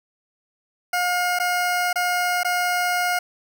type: tone with dropouts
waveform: 20% pulse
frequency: 715 Hz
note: F5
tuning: 41 cents sharp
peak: -15 dBFS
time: 0.93-3.19 s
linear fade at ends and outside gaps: 5 ms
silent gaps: 1.389-1.398 / 1.93-1.957 / 2.433-2.447 s
effects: none